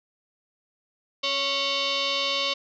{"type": "tone with frequency modulation", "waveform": "sine", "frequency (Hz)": 272.8, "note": "C#4", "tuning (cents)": -28, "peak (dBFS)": -23, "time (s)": [1.23, 2.54], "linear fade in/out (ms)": 10, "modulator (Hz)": 830, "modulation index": 5.3, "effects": []}